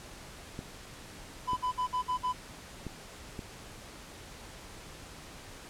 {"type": "clicks", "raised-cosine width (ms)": 3, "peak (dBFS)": -25, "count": 4, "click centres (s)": [0.591, 1.533, 2.867, 3.392]}
{"type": "tone bursts", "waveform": "triangle", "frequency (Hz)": 1002, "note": "B5", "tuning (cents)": 25, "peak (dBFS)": -26, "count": 6, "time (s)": [1.47, 2.33], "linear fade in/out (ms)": 20, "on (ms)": 100, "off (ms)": 52}
{"effects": ["pink hiss -48 dBFS RMS until 5.69 s", "low-pass 10000 Hz 12 dB/octave"]}